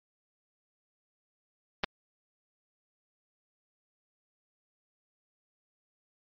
clicks, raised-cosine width 0.3 ms, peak -12 dBFS, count 2, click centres 1.837 / 1.842 s, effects MP3 48 kbps

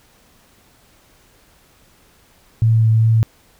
sine tone with vibrato, 111.9 Hz, A2, 30 cents sharp, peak -10 dBFS, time 2.62-3.23 s, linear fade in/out 0 ms, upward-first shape triangle, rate 2.6 Hz, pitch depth 15 cents each way, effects pink hiss -53 dBFS RMS until 3.59 s

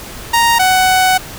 sawtooth tone pair in turn, 932.3 / 746.2 Hz, A#5 / F#5, 0 / +14 cents, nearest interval major third, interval 386 cents, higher first, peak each -5 dBFS, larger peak neither, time 0.33-0.59 / 0.59-1.18 s, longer second, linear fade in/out 10 ms, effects pink hiss -30 dBFS RMS until 1.38 s

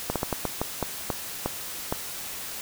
slowing click train, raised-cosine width 1 ms, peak -11 dBFS, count 10, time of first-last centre 0.1-1.925 s, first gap 57 ms, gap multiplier 1.3, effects white hiss -36 dBFS RMS until 2.61 s

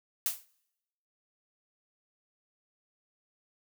blue noise with exponential decay, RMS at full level -26 dBFS, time 0.26-0.45 s, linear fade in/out 1 ms, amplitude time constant 41 ms, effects noise-tail reverb RT60 0.9 s tail -25 dB re dry

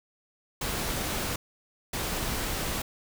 pink noise bursts at uneven times, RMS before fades -31 dBFS, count 2, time 0.61-1.36 / 1.93-2.82 s, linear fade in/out 5 ms, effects none

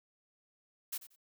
blue noise with echo, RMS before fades -38 dBFS, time 0.92-0.98 s, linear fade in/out 10 ms, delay 91 ms, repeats 2, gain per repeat -14 dB, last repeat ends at 1.162 s, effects none

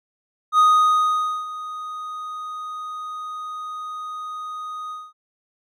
triangle tone with ADSR envelope, 1244.5 Hz, D#6, in tune, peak -9 dBFS, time 0.52-5.13 s, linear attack 65 ms, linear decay 870 ms, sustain -18 dB, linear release 220 ms, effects none

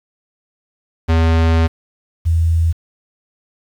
square / sine tone pair in turn, 81.8 / 82.61 Hz, E2 / E2, -13 / +4 cents, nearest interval unison, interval 17 cents, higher second, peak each -11 dBFS, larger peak neither, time 1.08-1.68 / 2.25-2.73 s, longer first, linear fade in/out 20 ms, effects low-pass 4000 Hz 12 dB/octave + 7-bit

